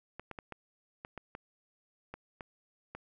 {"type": "clicks", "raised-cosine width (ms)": 0.5, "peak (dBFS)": -27, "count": 10, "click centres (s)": [0.196, 0.313, 0.388, 0.523, 1.049, 1.177, 1.351, 2.14, 2.408, 2.95], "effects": []}